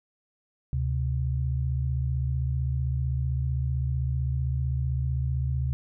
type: tone pair together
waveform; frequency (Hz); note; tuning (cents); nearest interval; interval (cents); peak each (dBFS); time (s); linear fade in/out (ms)
sine; 73.42 / 129.04; D2 / C3; 0 / -24; minor seventh; 976; -27; 0.73-5.73; 0
effects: none